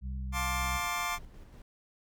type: harmonic tone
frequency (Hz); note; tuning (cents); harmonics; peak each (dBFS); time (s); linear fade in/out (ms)
64.6; C2; -21; 1 / 2 / 3; -34 / -45 / -45; 0.01-0.81; 50
type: chord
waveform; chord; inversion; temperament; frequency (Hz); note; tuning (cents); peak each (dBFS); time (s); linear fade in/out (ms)
25% pulse; D minor seventh; first; just; 704.8 / 881 / 1057.2 / 1174.7; F5 / A5 / C6 / D6; +16 / +2 / +18 / 0; -35 / -36 / -33 / -31; 0.32-1.19; 50
type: noise with tremolo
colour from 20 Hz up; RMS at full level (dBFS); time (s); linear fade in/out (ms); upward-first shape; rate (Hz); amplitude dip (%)
brown; -48; 0.6-1.62; 2; square; 5.4; 35
effects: none